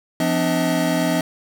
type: tone cluster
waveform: square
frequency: 172.1 / 255.4 / 296.6 / 637 Hz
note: F3 / C4 / D4 / D#5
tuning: -25 / -42 / +17 / +41 cents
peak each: -24 dBFS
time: 0.2-1.21 s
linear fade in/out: 2 ms
effects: none